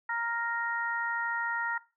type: harmonic tone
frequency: 466.2 Hz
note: A#4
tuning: in tune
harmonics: 2 / 3 / 4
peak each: -34 / -34 / -34 dBFS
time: 0.09-1.78 s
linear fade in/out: 5 ms
effects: noise-tail reverb RT60 0.3 s tail -19 dB re dry